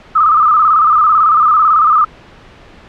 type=tone with vibrato; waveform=sine; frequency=1244.5 Hz; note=D#6; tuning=in tune; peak=-6 dBFS; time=0.15-2.05 s; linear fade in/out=10 ms; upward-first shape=square; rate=18 Hz; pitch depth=66 cents each way; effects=pink hiss -39 dBFS RMS until 2.88 s + low-pass 3000 Hz 12 dB/octave